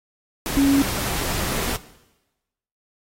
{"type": "tone in noise", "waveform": "sine", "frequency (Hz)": 277.2, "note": "C#4", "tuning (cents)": 0, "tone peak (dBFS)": -14, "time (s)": [0.57, 0.82], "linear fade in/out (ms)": 0, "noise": "pink", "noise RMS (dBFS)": -26, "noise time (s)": [0.46, 1.76], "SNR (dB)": 9, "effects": ["noise-tail reverb RT60 1.0 s tail -17 dB re dry", "AAC 48 kbps"]}